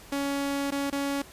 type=tone with dropouts; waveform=sawtooth; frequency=280 Hz; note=C#4; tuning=18 cents sharp; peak=-23 dBFS; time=0.12-1.22 s; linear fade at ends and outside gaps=5 ms; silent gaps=0.707-0.72 / 0.901-0.925 s; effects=pink hiss -49 dBFS RMS until 1.32 s + resampled to 32000 Hz